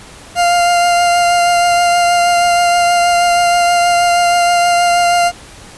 40% pulse tone with vibrato, 698.5 Hz, F5, in tune, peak -8 dBFS, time 0.35-5.32 s, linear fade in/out 50 ms, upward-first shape triangle, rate 6.3 Hz, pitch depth 15 cents each way, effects pink hiss -36 dBFS RMS until 5.77 s + resampled to 24000 Hz

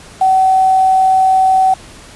sine tone with quantisation, 758 Hz, F#5, 42 cents sharp, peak -7 dBFS, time 0.21-1.74 s, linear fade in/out 5 ms, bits 5, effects pink hiss -37 dBFS RMS until 2.15 s + resampled to 24000 Hz

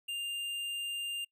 sine tone with hard clipping, 2800 Hz, F7, 4 cents sharp, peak -36 dBFS, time 0.08-1.25 s, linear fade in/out 10 ms, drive 9 dB, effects noise-tail reverb RT60 0.1 s tail -24 dB re dry

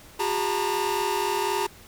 45% pulse tone cluster, 364.1 / 405.5 / 895 / 959 Hz, F#4 / G#4 / A5 / A#5, -28 / -41 / +29 / +49 cents, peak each -31 / -29 / -28 / -30 dBFS, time 0.19-1.67 s, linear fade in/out 10 ms, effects pink hiss -49 dBFS RMS until 1.87 s

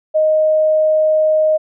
sine tone, 622.3 Hz, D#5, in tune, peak -10 dBFS, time 0.14-1.58 s, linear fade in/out 20 ms, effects none

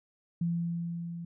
sine tone with level ramp, 170 Hz, F3, 46 cents flat, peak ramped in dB -26 to -37 dBFS, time 0.41-1.25 s, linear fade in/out 5 ms, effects none

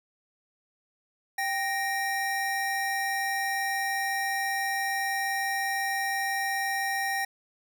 square tone pair together, 783 / 1862.3 Hz, G5 / A#6, -2 / -2 cents, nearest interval octave + minor third, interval 1500 cents, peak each -31 / -30 dBFS, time 1.38-7.25 s, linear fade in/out 5 ms, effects none

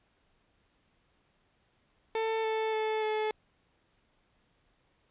30% pulse tone with pitch steps, 445.3 / 440.4 / 435.6 / 430.9 Hz, A4 / A4 / A4 / A4, +21 / +2 / -17 / -36 cents, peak -26 dBFS, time 2.15-3.31 s, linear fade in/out 2 ms, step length 290 ms, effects pink hiss -71 dBFS RMS until 5.1 s + resampled to 8000 Hz

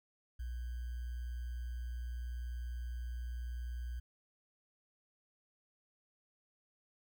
sine tone with sample-and-hold, 60.4 Hz, B1, 38 cents flat, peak -38 dBFS, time 0.39-4 s, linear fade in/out 10 ms, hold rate 1575 Hz, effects none

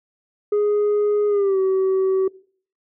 sine tone with pitch glide, 415.3 to 380.8 Hz, G#4 to F#4, 0 to +50 cents, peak -13 dBFS, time 0.52-2.28 s, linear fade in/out 5 ms, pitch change -150 cents, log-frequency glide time 1.28-1.59 s, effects noise-tail reverb RT60 0.5 s tail -23 dB re dry + tanh soft clip ceiling -15 dBFS

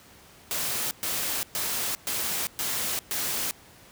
white noise bursts, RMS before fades -29 dBFS, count 6, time 0.51-3.51 s, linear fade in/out 0 ms, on 400 ms, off 120 ms, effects pink hiss -52 dBFS RMS until 3.91 s + high-pass 60 Hz 12 dB/octave

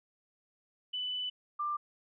sine tone pair in turn, 2992 / 1187.4 Hz, F#7 / D6, +19 / +19 cents, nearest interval octave + major third, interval 1600 cents, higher first, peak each -33 / -31 dBFS, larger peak second, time 0.93-1.3 / 1.59-1.77 s, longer first, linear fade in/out 10 ms, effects none

